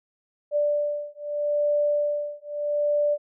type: beating tone pair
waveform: sine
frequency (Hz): 587.3 / 588.09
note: D5 / D5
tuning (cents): 0 / +2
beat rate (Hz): 0.79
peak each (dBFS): -25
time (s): 0.51-3.18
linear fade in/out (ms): 50
effects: none